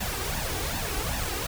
pink noise with flanger, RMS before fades -30 dBFS, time 0-1.47 s, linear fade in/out 10 ms, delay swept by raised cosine 1.1 to 2.6 ms, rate 2.6 Hz, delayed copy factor +0.65, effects none

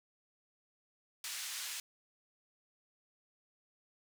white band-pass noise, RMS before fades -42 dBFS, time 1.24-1.8 s, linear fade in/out 2 ms, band 1600 to 8400 Hz, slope 12 dB/octave, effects none

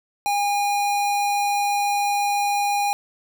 square tone, 814 Hz, G#5, 35 cents flat, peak -20 dBFS, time 0.26-2.93 s, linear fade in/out 0 ms, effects none

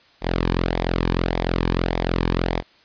sawtooth tone with flanger, 43.3 Hz, F1, 14 cents flat, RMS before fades -22 dBFS, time 0.21-2.63 s, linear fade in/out 50 ms, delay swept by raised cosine 0.69 to 1.5 ms, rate 1.7 Hz, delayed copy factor -0.65, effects white hiss -54 dBFS RMS until 2.84 s + resampled to 11025 Hz

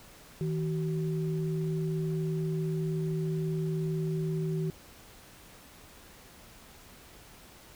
sine tone pair together, 159.18 / 378.6 Hz, D#3 / F#4, +40 / +40 cents, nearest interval octave + minor third, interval 1500 cents, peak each -29 / -35 dBFS, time 0.41-4.7 s, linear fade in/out 0 ms, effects pink hiss -53 dBFS RMS until 7.75 s

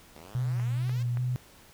5% pulse exponential sweep, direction up, 70.4 to 554.4 Hz, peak -36 dBFS, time 0.15-1.03 s, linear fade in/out 5 ms
sine tone with vibrato, 123.1 Hz, B2, 5 cents flat, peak -26 dBFS, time 0.35-1.36 s, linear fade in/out 0 ms, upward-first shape square, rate 2.4 Hz, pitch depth 30 cents each way
clicks, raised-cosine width 0.5 ms, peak -27 dBFS, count 3, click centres 0.598 / 0.895 / 1.172 s
effects pink hiss -55 dBFS RMS until 1.73 s

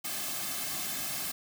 white noise with comb filter, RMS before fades -35 dBFS, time 0.04-1.32 s, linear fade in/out 10 ms, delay 2.1 ms, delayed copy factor -0.75, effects none

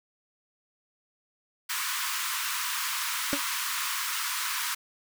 pink high-pass noise, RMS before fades -31 dBFS, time 1.69-4.75 s, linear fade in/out 10 ms, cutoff 960 Hz, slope 96 dB/octave
30% pulse tone with exponential decay, 283.4 Hz, C#4, 38 cents sharp, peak -19 dBFS, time 3.33-3.41 s, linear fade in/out 0 ms, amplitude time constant 17 ms
effects none

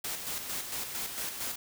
white noise with tremolo, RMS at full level -35 dBFS, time 0.04-1.56 s, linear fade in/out 5 ms, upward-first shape square, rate 4.4 Hz, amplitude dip 45%, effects none

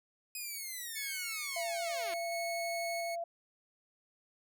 5% pulse linear sweep, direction down, 2515 to 328.6 Hz, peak -30 dBFS, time 0.35-2.14 s, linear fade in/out 2 ms
sawtooth tone with tremolo, 2200 Hz, C#7, 14 cents flat, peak -35 dBFS, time 0.95-3.16 s, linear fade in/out 20 ms, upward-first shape square, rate 0.73 Hz, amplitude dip 25%
sine tone with vibrato, 680 Hz, F5, 46 cents flat, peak -35 dBFS, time 1.56-3.24 s, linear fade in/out 5 ms, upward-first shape sine, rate 12 Hz, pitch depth 8 cents each way
effects none

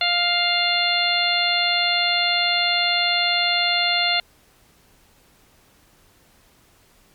harmonic tone, 700 Hz, F5, 4 cents sharp, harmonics 1 / 2 / 3 / 4 / 5 / 6, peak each -25 / -28 / -24 / -24 / -24 / -23 dBFS, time 0.01-4.2 s, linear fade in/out 2 ms, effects pink hiss -56 dBFS RMS until 7.14 s + MP3 96 kbps

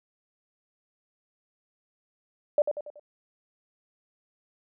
sine tone with echo, 591 Hz, D5, 11 cents sharp, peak -17 dBFS, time 2.58-2.62 s, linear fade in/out 2 ms, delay 94 ms, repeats 4, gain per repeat -7 dB, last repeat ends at 2.996 s, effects none

